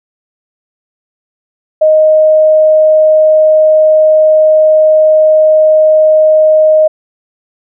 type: tone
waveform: sine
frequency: 622.3 Hz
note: D#5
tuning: in tune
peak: -3 dBFS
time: 1.81-6.88 s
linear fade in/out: 10 ms
effects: none